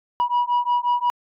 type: beating tone pair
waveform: sine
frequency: 968 / 973.6 Hz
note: B5 / B5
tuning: -35 / -25 cents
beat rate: 5.6 Hz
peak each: -19 dBFS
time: 0.2-1.1 s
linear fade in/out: 0 ms
effects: tanh soft clip ceiling -15 dBFS